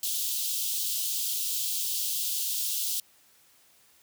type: high-pass noise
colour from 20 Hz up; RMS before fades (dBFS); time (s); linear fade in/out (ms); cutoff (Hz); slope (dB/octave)
white; -30; 0.03-3; 2; 3000; 48
effects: white hiss -61 dBFS RMS until 4.02 s + high-pass 60 Hz 12 dB/octave